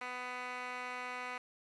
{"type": "tone with band-pass filter", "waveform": "15% pulse", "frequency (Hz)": 249.2, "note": "B3", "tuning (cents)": 16, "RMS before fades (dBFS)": -42, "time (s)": [0.01, 1.38], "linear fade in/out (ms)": 5, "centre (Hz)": 1700, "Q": 3.9, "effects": ["resampled to 22050 Hz", "10-bit"]}